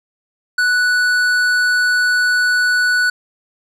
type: tone with tanh clipping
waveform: sine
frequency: 1480 Hz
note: F#6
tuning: in tune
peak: -14 dBFS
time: 0.58-3.1 s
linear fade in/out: 5 ms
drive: 12 dB
effects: none